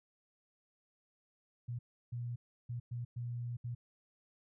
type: tone bursts at uneven times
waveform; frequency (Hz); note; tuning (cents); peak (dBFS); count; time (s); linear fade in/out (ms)
sine; 120.2; B2; -46; -37; 6; 1.68-1.79 / 2.12-2.36 / 2.69-2.8 / 2.91-3.05 / 3.16-3.57 / 3.64-3.75; 10
effects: none